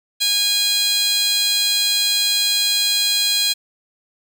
15% pulse tone with high-pass filter, 820 Hz, G#5, 22 cents flat, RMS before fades -18 dBFS, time 0.2-3.54 s, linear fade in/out 20 ms, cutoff 4200 Hz, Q 3.3, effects none

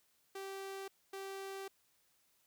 sawtooth tone bursts at uneven times, 389.1 Hz, G4, 13 cents flat, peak -39 dBFS, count 2, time 0.35-0.88 / 1.13-1.68 s, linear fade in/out 5 ms, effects white hiss -74 dBFS RMS until 2.46 s

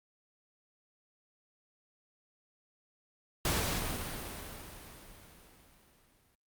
pink noise with exponential decay, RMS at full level -30 dBFS, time 3.45-6.35 s, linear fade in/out 2 ms, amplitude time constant 630 ms, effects Opus 48 kbps

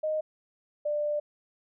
sine tone pair in turn, 620 / 593.3 Hz, D#5 / D5, -6 / +18 cents, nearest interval minor second, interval 76 cents, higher first, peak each -26 dBFS, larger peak neither, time 0.03-0.21 / 0.85-1.2 s, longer second, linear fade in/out 10 ms, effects none

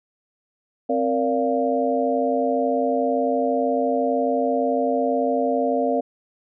sine tone cluster, 262.8 / 466.2 / 578 / 696 Hz, C4 / A#4 / D5 / F5, +8 / 0 / -28 / -6 cents, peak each -24 dBFS, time 0.89-6.01 s, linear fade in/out 10 ms, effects none

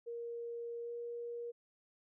sine tone with pitch glide, 469.6 to 473.4 Hz, A#4 to A#4, +13 to +27 cents, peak -40 dBFS, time 0.06-1.52 s, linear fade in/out 20 ms, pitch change +14 cents, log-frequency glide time 0.82-0.91 s, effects none

